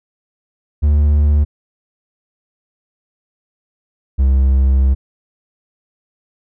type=tone pair in turn; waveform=triangle; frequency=73.7 / 66.56 Hz; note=D2 / C2; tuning=+7 / +30 cents; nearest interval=major second; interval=177 cents; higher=first; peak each=-7 dBFS; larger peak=neither; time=0.82-1.45 / 4.18-4.95 s; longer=second; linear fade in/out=20 ms; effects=none